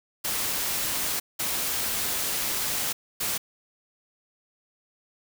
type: noise bursts at uneven times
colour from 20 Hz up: white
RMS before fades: -28 dBFS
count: 3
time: 0.24-1.2 / 1.39-2.93 / 3.2-3.38 s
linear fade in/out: 10 ms
effects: none